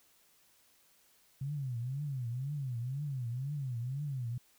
sine tone with vibrato, 131.5 Hz, C3, 9 cents sharp, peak -34 dBFS, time 1.41-4.38 s, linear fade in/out 5 ms, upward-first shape triangle, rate 2 Hz, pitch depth 240 cents each way, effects white hiss -67 dBFS RMS until 4.58 s

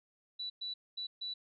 sine tone bursts at uneven times, 3951 Hz, B7, in tune, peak -37 dBFS, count 4, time 0.39-0.5 / 0.61-0.74 / 0.97-1.07 / 1.21-1.34 s, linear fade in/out 10 ms, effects none

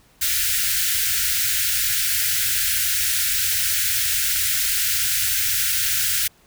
white band-stop noise, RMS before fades -21 dBFS, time 0.21-6.28 s, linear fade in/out 10 ms, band 120 to 1400 Hz, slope 96 dB/octave, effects pink hiss -56 dBFS RMS until 6.46 s

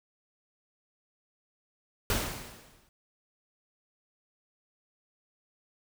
pink noise with exponential decay, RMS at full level -27 dBFS, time 2.1-2.89 s, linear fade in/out 1 ms, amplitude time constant 170 ms, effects none

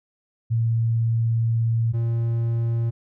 sine / triangle tone pair in turn, 114.6 / 116.07 Hz, A#2 / A#2, -29 / -7 cents, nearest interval unison, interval 22 cents, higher second, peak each -18 dBFS, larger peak neither, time 0.5-1.93 / 1.93-2.91 s, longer first, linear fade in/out 20 ms, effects none

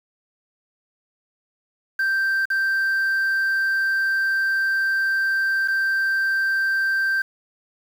sine tone with dropouts, 1568 Hz, G6, in tune, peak -16 dBFS, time 1.99-7.22 s, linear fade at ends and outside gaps 5 ms, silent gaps 2.455-2.501 / 5.677-5.682 s, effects tanh soft clip ceiling -17 dBFS + 7-bit

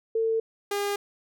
sine / sawtooth tone pair in turn, 449.2 / 405.4 Hz, A4 / G#4, +36 / -42 cents, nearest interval major second, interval 178 cents, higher first, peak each -22 dBFS, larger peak neither, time 0.15-0.4 / 0.71-0.96 s, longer neither, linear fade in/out 5 ms, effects none

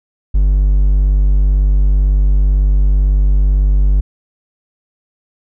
triangle tone, 49 Hz, G1, in tune, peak -6 dBFS, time 0.34-4.01 s, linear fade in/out 10 ms, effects none

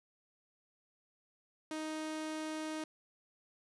sawtooth tone, 312 Hz, D#4, 5 cents sharp, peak -34 dBFS, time 1.71-2.84 s, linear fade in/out 2 ms, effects resampled to 24000 Hz + 10-bit

